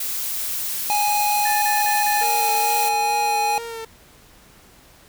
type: noise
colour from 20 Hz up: blue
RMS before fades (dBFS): -26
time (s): 0-2.89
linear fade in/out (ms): 5
type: tone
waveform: square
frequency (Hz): 830.6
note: G#5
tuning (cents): 0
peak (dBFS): -19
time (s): 0.9-3.58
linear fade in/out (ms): 0
type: tone bursts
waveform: sine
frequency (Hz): 1760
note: A6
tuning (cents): 0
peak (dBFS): -26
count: 4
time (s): 1.45-2.232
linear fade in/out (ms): 5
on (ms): 170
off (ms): 34
type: tone with vibrato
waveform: sawtooth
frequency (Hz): 457.2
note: A#4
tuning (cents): -34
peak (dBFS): -26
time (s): 2.21-3.85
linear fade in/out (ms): 5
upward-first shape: sine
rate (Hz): 2.3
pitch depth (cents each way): 30
effects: pink hiss -50 dBFS RMS until 5.08 s